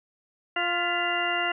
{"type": "harmonic tone with a mistuned harmonic", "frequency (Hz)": 349.2, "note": "F4", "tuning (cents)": 0, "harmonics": [1, 2, 3, 4, 5, 6, 8], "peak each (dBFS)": [-35, -30, -36, -30, -35, -31, -30], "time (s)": [0.56, 1.52], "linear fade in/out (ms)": 5, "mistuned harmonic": 6, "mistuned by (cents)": -70, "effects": []}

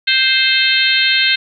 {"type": "harmonic tone", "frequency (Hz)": 524, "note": "C5", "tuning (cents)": 2, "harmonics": [3, 4, 5, 6, 7, 8], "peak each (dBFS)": [-18, -18, -18, -18, -18, -18], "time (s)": [0.07, 1.36], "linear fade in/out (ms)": 10, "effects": []}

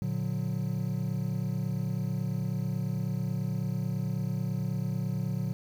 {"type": "chord", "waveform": "triangle", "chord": "Bb augmented", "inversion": "none", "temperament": "just", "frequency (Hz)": [116.54, 145.68, 182.1], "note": ["Bb2", "D3", "F#3"], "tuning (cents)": [0, -14, -27], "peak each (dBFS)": -31, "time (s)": [0.02, 5.53], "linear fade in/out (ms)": 0, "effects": ["9-bit"]}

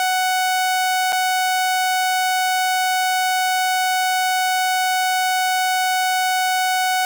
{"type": "tone with dropouts", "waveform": "sawtooth", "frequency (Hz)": 743, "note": "F#5", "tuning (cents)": 7, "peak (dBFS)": -13, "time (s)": [0, 7.05], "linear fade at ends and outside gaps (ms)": 1, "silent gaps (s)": [1.123, 1.128], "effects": []}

